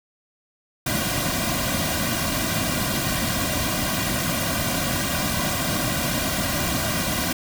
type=noise with comb filter; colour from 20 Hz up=pink; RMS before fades=-24 dBFS; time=0.86-7.33 s; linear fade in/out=5 ms; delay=2.3 ms; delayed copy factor=-0.85; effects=none